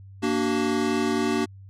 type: chord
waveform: square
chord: Bb augmented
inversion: none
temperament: equal with one note detuned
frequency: 233.1 / 293.7 / 378 Hz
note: Bb3 / D4 / F#4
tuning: 0 / 0 / +37 cents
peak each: -27 dBFS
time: 0.22-1.46 s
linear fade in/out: 20 ms
effects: added 97 Hz sine -42 dBFS peak until 1.69 s + low-pass 8000 Hz 12 dB/octave